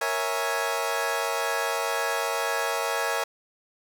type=chord; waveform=20% pulse; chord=A# half-diminished seventh; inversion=none; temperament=equal; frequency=466.2 / 554.4 / 659.3 / 830.6 Hz; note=A#4 / C#5 / E5 / G#5; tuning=0 / 0 / 0 / 0 cents; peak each=-26 dBFS; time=0.01-3.24 s; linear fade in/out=5 ms; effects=none